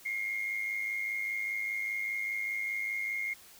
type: tone with amplitude modulation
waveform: sine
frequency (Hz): 2137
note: C7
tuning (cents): +36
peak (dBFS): -28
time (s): 0.05-3.34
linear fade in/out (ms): 10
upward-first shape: sine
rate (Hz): 105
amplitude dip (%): 60
effects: tanh soft clip ceiling -25 dBFS + white hiss -55 dBFS RMS until 3.59 s